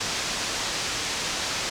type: low-pass noise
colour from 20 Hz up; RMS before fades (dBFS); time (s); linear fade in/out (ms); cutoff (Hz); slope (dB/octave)
white; -29; 0-1.7; 10; 6600; 24
effects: none